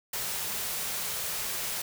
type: band-stop noise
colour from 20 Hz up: white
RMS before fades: -33 dBFS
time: 0.13-1.82 s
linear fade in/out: 5 ms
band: 240 to 340 Hz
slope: 96 dB/octave
effects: none